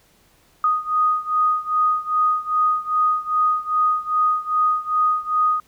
sine beating tone pair, 1242 / 1244.5 Hz, D#6 / D#6, -3 / 0 cents, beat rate 2.5 Hz, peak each -19 / -21 dBFS, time 0.64-5.6 s, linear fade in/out 2 ms, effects pink hiss -57 dBFS RMS until 5.67 s

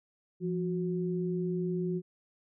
sine tone pair together, 172.63 / 365.8 Hz, F3 / F#4, -20 / -20 cents, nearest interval octave + minor second, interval 1300 cents, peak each -31 / -33 dBFS, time 0.4-2.02 s, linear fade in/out 50 ms, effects none

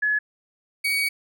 sine / 35% pulse tone pair in turn, 1700 / 2253 Hz, G#6 / C#7, +40 / +28 cents, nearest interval perfect fourth, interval 488 cents, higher second, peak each -19 dBFS, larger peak neither, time 0.02-0.19 / 0.84-1.09 s, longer second, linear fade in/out 10 ms, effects none

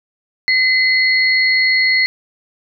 sine tone pair together, 2040 / 4323 Hz, C7 / C#8, -44 / -44 cents, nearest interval octave + minor second, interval 1300 cents, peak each -12 / -17 dBFS, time 0.48-2.06 s, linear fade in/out 0 ms, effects none

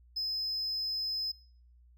triangle tone, 5100 Hz, D#8, 42 cents sharp, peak -30 dBFS, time 0.16-1.32 s, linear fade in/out 10 ms, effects noise-tail reverb RT60 0.6 s tail -25 dB re dry + added 60 Hz sine -57 dBFS peak until 1.97 s

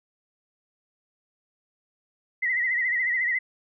sine tone with vibrato, 1975.5 Hz, B6, in tune, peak -22 dBFS, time 2.42-3.39 s, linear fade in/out 10 ms, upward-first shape sine, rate 14 Hz, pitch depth 83 cents each way, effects none

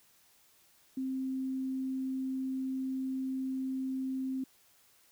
sine tone, 262.9 Hz, C4, 8 cents sharp, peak -32 dBFS, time 0.97-4.44 s, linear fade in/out 5 ms, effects white hiss -65 dBFS RMS until 5.11 s

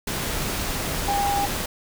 sine tone in noise, 805 Hz, G5, 46 cents sharp, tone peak -21 dBFS, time 1.08-1.46 s, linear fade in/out 5 ms, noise pink, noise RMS -27 dBFS, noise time 0.07-1.66 s, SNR +3 dB, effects none

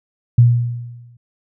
sine tone with exponential decay, 119.7 Hz, A#2, 46 cents sharp, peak -4 dBFS, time 0.38-1.17 s, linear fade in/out 5 ms, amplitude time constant 170 ms, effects none

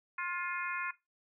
harmonic tone with a mistuned harmonic, 353.9 Hz, F4, 23 cents sharp, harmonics 3 / 4 / 5 / 6 / 7, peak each -39 / -40 / -41 / -42 / -42 dBFS, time 0.18-0.91 s, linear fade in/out 5 ms, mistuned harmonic 5, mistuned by -27 cents, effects noise-tail reverb RT60 0.2 s tail -17 dB re dry

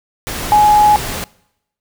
sine tone in noise, 839 Hz, G#5, 17 cents sharp, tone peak -6 dBFS, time 0.52-0.96 s, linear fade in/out 0 ms, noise pink, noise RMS -23 dBFS, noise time 0.27-1.24 s, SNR +14 dB, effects noise-tail reverb RT60 0.8 s tail -23 dB re dry

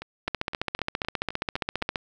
two click trains, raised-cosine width 0.3 ms, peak -20 / -10 dBFS, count 8 / 26, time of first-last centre 0.02-1.819 / 0.28-1.958 s, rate 3.89 / 14.9 Hz, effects none

